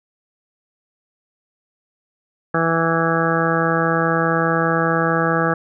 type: harmonic tone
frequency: 164.81 Hz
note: E3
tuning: in tune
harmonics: 1 / 2 / 3 / 4 / 5 / 7 / 8 / 9 / 10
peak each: -22 / -24 / -22 / -26 / -26 / -25 / -24 / -28 / -24 dBFS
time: 2.54-5.54 s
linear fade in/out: 5 ms
effects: none